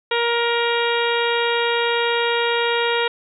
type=harmonic tone; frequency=470.7 Hz; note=A#4; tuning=17 cents sharp; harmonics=1 / 2 / 3 / 4 / 5 / 6 / 7 / 8; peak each=-21 / -24 / -26 / -27 / -28 / -29 / -29 / -30 dBFS; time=0.11-3.08 s; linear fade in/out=5 ms; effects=none